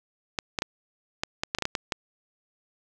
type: clicks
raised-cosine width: 0.2 ms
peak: -9 dBFS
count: 11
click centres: 0.388 / 0.588 / 0.621 / 1.235 / 1.435 / 1.549 / 1.586 / 1.623 / 1.654 / 1.752 / 1.922 s
effects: none